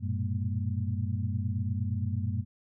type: tone cluster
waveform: sine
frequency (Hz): 95 / 114.2 / 123 / 200.1 / 230.9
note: F#2 / A#2 / B2 / G3 / A#3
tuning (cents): +46 / -35 / -7 / +36 / -16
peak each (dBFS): -30 / -34 / -38 / -39 / -39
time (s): 0-2.45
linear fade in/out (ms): 50
effects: none